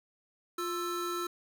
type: tone pair together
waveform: square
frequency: 350.9 / 1325 Hz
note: F4 / E6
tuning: +8 / +9 cents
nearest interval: octave + major seventh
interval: 2301 cents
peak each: -36 / -36 dBFS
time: 0.58-1.27 s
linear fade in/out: 5 ms
effects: none